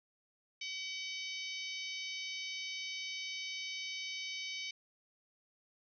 harmonic tone with a mistuned harmonic, 760 Hz, F#5, 46 cents sharp, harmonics 3 / 4 / 5 / 6 / 7 / 8, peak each -43 / -45 / -47 / -49 / -50 / -51 dBFS, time 0.61-4.71 s, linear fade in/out 5 ms, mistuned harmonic 5, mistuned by -22 cents, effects none

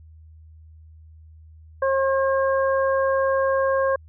harmonic tone, 538 Hz, C5, 48 cents sharp, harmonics 1 / 2 / 3, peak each -19 / -25 / -29 dBFS, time 1.82-3.96 s, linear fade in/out 5 ms, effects added 79 Hz sine -44 dBFS peak until 4.08 s

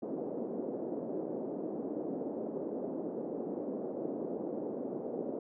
pink band-pass noise, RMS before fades -38 dBFS, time 0.02-5.39 s, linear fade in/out 5 ms, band 240 to 550 Hz, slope 24 dB/octave, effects none

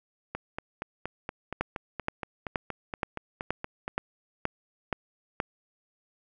two click trains, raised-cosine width 0.5 ms, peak -12 / -18 dBFS, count 9 / 16, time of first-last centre 1.61-5.401 / 0.35-3.879 s, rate 2.11 / 4.25 Hz, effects none

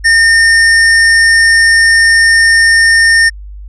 square tone, 1821 Hz, A#6, 41 cents flat, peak -5 dBFS, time 0.04-3.3 s, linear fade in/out 20 ms, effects added 50 Hz sine -25 dBFS peak until 3.68 s + resampled to 22050 Hz

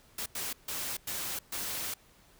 white noise bursts at uneven times, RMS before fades -36 dBFS, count 5, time 0.18-0.26 / 0.35-0.53 / 0.68-0.97 / 1.07-1.39 / 1.52-1.94 s, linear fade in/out 5 ms, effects pink hiss -61 dBFS RMS until 2.39 s

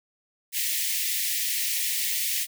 white high-pass noise, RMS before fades -27 dBFS, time 0.52-2.47 s, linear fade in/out 50 ms, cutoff 1800 Hz, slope 96 dB/octave, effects none

